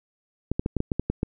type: clicks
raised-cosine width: 3 ms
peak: -11 dBFS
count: 9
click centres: 0.516 / 0.595 / 0.661 / 0.767 / 0.804 / 0.918 / 0.996 / 1.1 / 1.231 s
effects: none